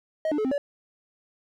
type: tone with pitch steps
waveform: triangle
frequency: 631 / 296.5 / 430.4 / 262.2 / 572 Hz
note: D#5 / D4 / A4 / C4 / D5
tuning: +24 / +17 / -38 / +4 / -46 cents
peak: -21 dBFS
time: 0.25-0.58 s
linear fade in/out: 2 ms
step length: 66 ms
effects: none